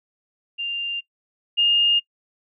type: tone pair in turn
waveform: sine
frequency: 2794 / 2830 Hz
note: F7 / F7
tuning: 0 / +22 cents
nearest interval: unison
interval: 22 cents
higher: second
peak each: -24 / -15 dBFS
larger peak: second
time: 0.58-1.01 / 1.57-2 s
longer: neither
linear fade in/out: 20 ms
effects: noise-tail reverb RT60 0.1 s tail -23 dB re dry